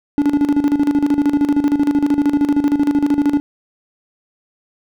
triangle tone with tremolo, 288.5 Hz, D4, 31 cents flat, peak -8 dBFS, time 0.18-3.4 s, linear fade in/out 0 ms, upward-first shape square, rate 13 Hz, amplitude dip 70%, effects none

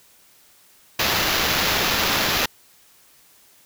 blue noise with sample-and-hold, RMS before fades -21 dBFS, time 0.99-2.46 s, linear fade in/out 5 ms, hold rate 8820 Hz, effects white hiss -54 dBFS RMS until 3.65 s

